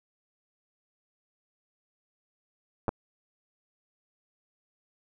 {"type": "clicks", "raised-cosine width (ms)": 1, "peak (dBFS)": -14, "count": 2, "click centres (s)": [2.882, 2.891], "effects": []}